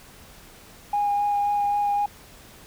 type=tone with vibrato; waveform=sine; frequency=818 Hz; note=G#5; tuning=26 cents flat; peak=-19 dBFS; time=0.93-2.06 s; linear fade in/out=5 ms; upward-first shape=sine; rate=3.8 Hz; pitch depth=10 cents each way; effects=tanh soft clip ceiling -16 dBFS + pink hiss -48 dBFS RMS until 2.66 s